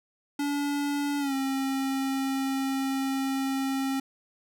square tone with pitch glide, 286.8 to 269.1 Hz, D4 to C4, -41 to +49 cents, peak -27 dBFS, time 0.39-4 s, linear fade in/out 5 ms, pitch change -110 cents, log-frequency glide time 1.19-1.34 s, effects none

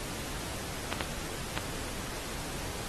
clicks, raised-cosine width 0.3 ms, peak -13 dBFS, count 3, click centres 0.927 / 1.008 / 1.576 s, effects pink hiss -39 dBFS RMS until 2.88 s + AAC 32 kbps

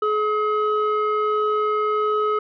sine tone pair together, 425 / 1273.6 Hz, G#4 / D#6, +40 / +40 cents, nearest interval octave + perfect fifth, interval 1900 cents, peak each -19 dBFS, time 0.02-2.39 s, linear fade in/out 5 ms, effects tanh soft clip ceiling -15 dBFS

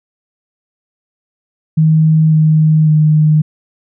sine tone with pitch steps, 157.7 / 156 / 153.7 Hz, D#3 / D#3 / D#3, +24 / +5 / -21 cents, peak -6 dBFS, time 1.77-3.42 s, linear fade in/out 10 ms, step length 550 ms, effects none

